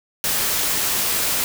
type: noise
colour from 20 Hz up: white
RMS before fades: -21 dBFS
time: 0.24-1.44 s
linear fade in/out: 0 ms
effects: none